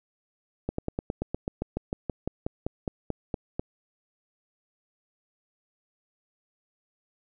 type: slowing click train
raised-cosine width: 2 ms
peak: -15 dBFS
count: 19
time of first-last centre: 0.69-3.595 s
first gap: 94 ms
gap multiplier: 1.06
effects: none